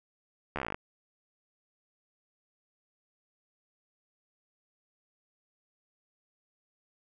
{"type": "slowing click train", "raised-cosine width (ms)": 0.5, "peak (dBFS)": -18, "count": 12, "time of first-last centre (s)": [0.56, 0.745], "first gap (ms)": 13, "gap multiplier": 1.05, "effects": []}